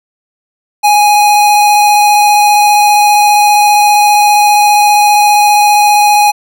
square tone with vibrato, 830.6 Hz, G#5, in tune, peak -5 dBFS, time 0.83-6.32 s, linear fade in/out 20 ms, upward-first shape sine, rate 15 Hz, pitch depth 9 cents each way, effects none

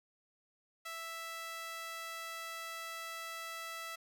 sawtooth tone with high-pass filter, 660 Hz, E5, 2 cents sharp, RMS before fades -44 dBFS, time 0.85-3.96 s, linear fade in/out 10 ms, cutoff 1400 Hz, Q 1.3, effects none

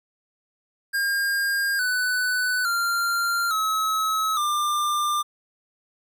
square tone with pitch steps, 1612 / 1495.4 / 1387.2 / 1286.9 / 1193.8 Hz, G6 / F#6 / F6 / E6 / D6, +48 / +18 / -12 / -42 / +28 cents, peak -22 dBFS, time 0.93-5.23 s, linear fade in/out 20 ms, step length 860 ms, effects none

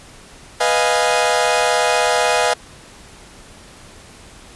sawtooth chord, F half-diminished seventh, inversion second, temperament equal, 493.9 / 622.3 / 698.5 / 830.6 Hz, Cb5 / Eb5 / F5 / Ab5, 0 / 0 / 0 / 0 cents, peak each -16 dBFS, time 0.6-2.54 s, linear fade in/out 10 ms, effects pink hiss -42 dBFS RMS until 4.55 s + resampled to 24000 Hz

